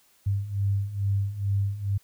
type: beating tone pair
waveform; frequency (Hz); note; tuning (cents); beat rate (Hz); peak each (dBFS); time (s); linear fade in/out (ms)
sine; 98 / 100.3; G2 / G2; 0 / +40; 2.3; -29 / -25; 0.26-1.98; 10
effects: white hiss -62 dBFS RMS until 2.03 s